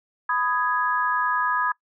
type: chord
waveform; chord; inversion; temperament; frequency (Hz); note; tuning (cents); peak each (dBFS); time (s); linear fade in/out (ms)
sine; G# minor; first; just; 996.7 / 1245.9 / 1661.2; B5 / D#6 / G#6; +16 / +2 / 0; -25; 0.29-1.72; 5
effects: noise-tail reverb RT60 0.1 s tail -22 dB re dry